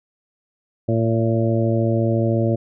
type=harmonic tone with a mistuned harmonic; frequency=114 Hz; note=A#2; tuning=38 cents flat; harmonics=1 / 2 / 3 / 4 / 5 / 6; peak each=-19 / -23 / -23 / -29 / -24 / -31 dBFS; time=0.88-2.56 s; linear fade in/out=10 ms; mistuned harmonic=6; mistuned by=-34 cents; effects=none